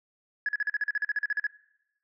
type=tone bursts; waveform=sine; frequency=1688 Hz; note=G#6; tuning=28 cents sharp; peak=-23 dBFS; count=15; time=0.46-1.468 s; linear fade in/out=2 ms; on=28 ms; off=42 ms; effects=noise-tail reverb RT60 0.9 s tail -22 dB re dry + tanh soft clip ceiling -20 dBFS